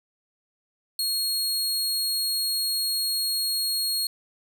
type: tone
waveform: sawtooth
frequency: 4295 Hz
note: C8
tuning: 44 cents sharp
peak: -21 dBFS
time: 0.99-4.07 s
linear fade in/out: 2 ms
effects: none